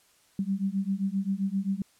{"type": "beating tone pair", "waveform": "sine", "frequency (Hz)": [191.2, 198.8], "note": ["G3", "G3"], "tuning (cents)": [-43, 25], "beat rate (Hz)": 7.6, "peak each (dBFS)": -29, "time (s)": [0.39, 1.82], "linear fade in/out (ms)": 2, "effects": ["white hiss -63 dBFS RMS until 1.99 s", "low-pass 11000 Hz 12 dB/octave"]}